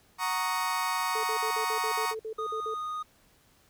35% pulse chord, D# minor seventh, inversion first, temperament equal with one note detuned, 740 / 932.3 / 1108.7 / 1250.3 Hz, F#5 / A#5 / C#6 / D#6, 0 / 0 / 0 / +8 cents, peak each -36 / -30 / -30 / -34 dBFS, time 0.18-2.15 s, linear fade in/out 50 ms
sine tone bursts, 440 Hz, A4, in tune, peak -33 dBFS, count 12, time 1.15-2.742 s, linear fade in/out 5 ms, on 85 ms, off 52 ms
triangle tone, 1237 Hz, D#6, 10 cents flat, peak -30 dBFS, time 2.38-3.03 s, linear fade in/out 10 ms
effects pink hiss -63 dBFS RMS until 3.69 s

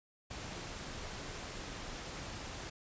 pink noise, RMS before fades -44 dBFS, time 0.3-2.7 s, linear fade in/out 10 ms, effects resampled to 16000 Hz

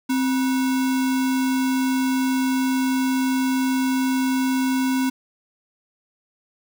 sine tone with sample-and-hold, 261.4 Hz, C4, 1 cent flat, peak -18 dBFS, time 0.09-5.1 s, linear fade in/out 10 ms, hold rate 1225 Hz, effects none

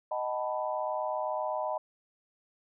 sine chord, B dominant seventh, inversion first, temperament equal with one note detuned, 622.3 / 757.7 / 880 / 987.8 Hz, D#5 / F#5 / A5 / B5, 0 / +41 / 0 / 0 cents, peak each -33 / -37 / -37 / -36 dBFS, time 0.11-1.78 s, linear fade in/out 5 ms, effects none

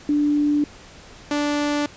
sine / sawtooth tone pair in turn, 293.7 / 292.5 Hz, D4 / D4, 0 / -7 cents, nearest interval unison, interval 7 cents, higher first, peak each -16 dBFS, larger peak neither, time 0.09-0.64 / 1.31-1.86 s, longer neither, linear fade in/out 2 ms, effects pink hiss -44 dBFS RMS until 1.96 s + resampled to 16000 Hz

